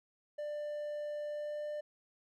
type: tone with pitch glide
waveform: triangle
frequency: 593 to 596.8 Hz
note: D5 to D5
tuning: +17 to +28 cents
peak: -35 dBFS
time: 0.38-1.81 s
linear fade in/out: 10 ms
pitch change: +11 cents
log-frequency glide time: 1.28-1.7 s
effects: none